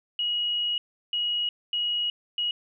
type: tone bursts at uneven times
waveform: sine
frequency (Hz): 2900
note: F#7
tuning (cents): -35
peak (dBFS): -24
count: 4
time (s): 0.19-0.78 / 1.13-1.49 / 1.73-2.1 / 2.38-2.51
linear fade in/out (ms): 2
effects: none